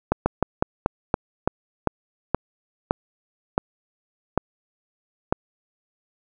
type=slowing click train; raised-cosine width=1 ms; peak=-4 dBFS; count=13; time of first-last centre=0.12-5.325 s; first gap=140 ms; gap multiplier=1.19; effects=none